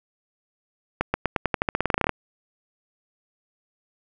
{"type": "accelerating click train", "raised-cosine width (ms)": 0.5, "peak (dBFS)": -6, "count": 18, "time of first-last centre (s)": [1.01, 2.093], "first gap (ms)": 130, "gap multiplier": 0.9, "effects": []}